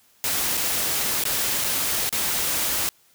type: noise with dropouts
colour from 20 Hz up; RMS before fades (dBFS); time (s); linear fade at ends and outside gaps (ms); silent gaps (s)
white; -24; 0.24-2.89; 0; 0.571-0.575 / 1.238-1.253 / 1.64-1.644 / 2.092-2.127
effects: white hiss -59 dBFS RMS until 3.14 s